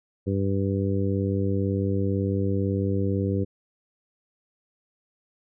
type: harmonic tone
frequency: 98 Hz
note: G2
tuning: in tune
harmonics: 1 / 2 / 3 / 4 / 5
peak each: -25 / -28 / -30 / -31 / -32 dBFS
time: 0.26-3.45 s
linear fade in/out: 20 ms
effects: none